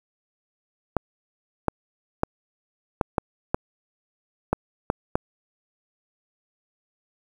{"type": "clicks", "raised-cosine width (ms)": 1, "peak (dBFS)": -6, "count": 9, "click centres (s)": [0.967, 1.683, 2.234, 3.012, 3.182, 3.545, 4.53, 4.901, 5.155], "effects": ["7-bit"]}